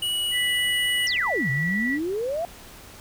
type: tone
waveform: square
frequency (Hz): 2926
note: F#7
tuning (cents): -20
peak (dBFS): -24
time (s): 0.02-1.07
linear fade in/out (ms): 5
type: tone with pitch glide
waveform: sine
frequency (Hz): 1975.5 to 1950.6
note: B6 to B6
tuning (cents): 0 to -22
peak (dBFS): -24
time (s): 0.31-1.99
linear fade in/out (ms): 50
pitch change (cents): -22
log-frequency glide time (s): 1.21-1.44
type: exponential two-way sweep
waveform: sine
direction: down then up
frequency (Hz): 5930 to 127.2 to 707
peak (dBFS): -24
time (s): 1.07-2.45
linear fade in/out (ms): 0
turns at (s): 1.5
effects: pink hiss -45 dBFS RMS until 3 s